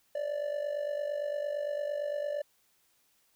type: tone with amplitude modulation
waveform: triangle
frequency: 585 Hz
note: D5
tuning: 7 cents flat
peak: -26 dBFS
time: 0.15-2.42 s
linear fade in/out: 5 ms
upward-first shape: sine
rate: 48.8 Hz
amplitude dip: 70%
effects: white hiss -70 dBFS RMS until 3.35 s